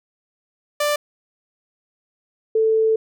sawtooth / sine tone pair in turn, 590 / 442 Hz, D5 / A4, +8 / +8 cents, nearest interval perfect fourth, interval 500 cents, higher first, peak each -14 dBFS, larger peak neither, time 0.8-0.96 / 2.55-2.96 s, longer second, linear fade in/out 5 ms, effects none

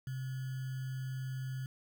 sine tone with sample-and-hold, 130.81 Hz, C3, in tune, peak -36 dBFS, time 0.07-1.66 s, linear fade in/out 2 ms, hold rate 1575 Hz, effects none

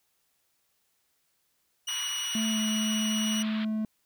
25% pulse tone, 2922 Hz, F#7, 22 cents flat, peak -27 dBFS, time 1.87-3.43 s, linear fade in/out 10 ms
white band-pass noise, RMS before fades -41 dBFS, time 1.88-3.65 s, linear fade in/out 5 ms, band 940 to 3800 Hz, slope 48 dB/octave
triangle tone with pitch glide, 221 to 217 Hz, A3 to A3, +8 to -24 cents, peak -25 dBFS, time 2.35-3.85 s, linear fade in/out 2 ms, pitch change -32 cents, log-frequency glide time 2.47-2.6 s
effects white hiss -73 dBFS RMS until 4.05 s

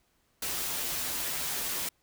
white noise with comb filter, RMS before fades -33 dBFS, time 0.42-1.89 s, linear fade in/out 5 ms, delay 9.6 ms, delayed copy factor -0.6, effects pink hiss -71 dBFS RMS until 2.02 s

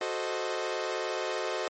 sawtooth chord, F# diminished seventh, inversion none, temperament equal, 370 / 440 / 523.3 / 622.3 Hz, F#4 / A4 / C5 / Eb5, 0 / 0 / 0 / 0 cents, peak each -32 dBFS, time 0.01-1.68 s, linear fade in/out 2 ms, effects low-pass 7000 Hz 12 dB/octave + MP3 32 kbps

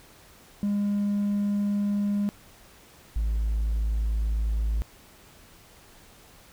triangle tone pair in turn, 203.8 / 54.32 Hz, G#3 / A1, -32 / -22 cents, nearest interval octave + major seventh, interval 2290 cents, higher first, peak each -20 dBFS, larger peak neither, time 0.63-2.29 / 3.16-4.82 s, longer neither, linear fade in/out 0 ms, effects tanh soft clip ceiling -18 dBFS + pink hiss -53 dBFS RMS until 6.52 s

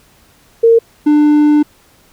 sine / triangle tone pair in turn, 459 / 297.9 Hz, A#4 / D4, -27 / +25 cents, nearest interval perfect fifth, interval 748 cents, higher first, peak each -4 dBFS, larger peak neither, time 0.63-0.79 / 1.06-1.63 s, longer second, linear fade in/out 10 ms, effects pink hiss -49 dBFS RMS until 2.12 s

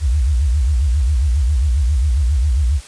sine tone with vibrato, 67 Hz, C2, 42 cents sharp, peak -12 dBFS, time 0-2.81 s, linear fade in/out 50 ms, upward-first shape sine, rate 7.4 Hz, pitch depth 260 cents each way, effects white hiss -39 dBFS RMS until 2.87 s + resampled to 22050 Hz

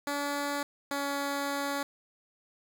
10% pulse tone pair in turn, 286.2 / 281.8 Hz, D4 / C#4, -45 / +29 cents, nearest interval unison, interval 26 cents, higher first, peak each -22 dBFS, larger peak neither, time 0.07-0.63 / 0.91-1.83 s, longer second, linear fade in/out 2 ms, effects none

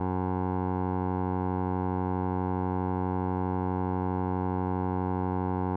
15% pulse tone with low-pass filter, 92.3 Hz, F#2, 4 cents flat, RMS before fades -29 dBFS, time 0-5.76 s, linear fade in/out 5 ms, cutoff 880 Hz, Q 2.3, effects none

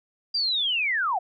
sine linear sweep, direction down, 4818 to 668 Hz, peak -22 dBFS, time 0.34-1.19 s, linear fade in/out 10 ms, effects none

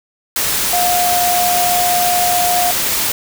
sine tone in noise, 712 Hz, F5, 33 cents sharp, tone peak -14 dBFS, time 0.73-2.71 s, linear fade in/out 2 ms, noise white, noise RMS -17 dBFS, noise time 0.36-3.12 s, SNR 0 dB, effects none

